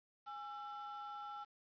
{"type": "ring-modulated tone", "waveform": "triangle", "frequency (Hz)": 1084, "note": "C#6", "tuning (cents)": -39, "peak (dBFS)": -40, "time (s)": [0.26, 1.45], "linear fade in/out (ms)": 20, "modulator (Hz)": 259, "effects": ["resampled to 11025 Hz", "11-bit"]}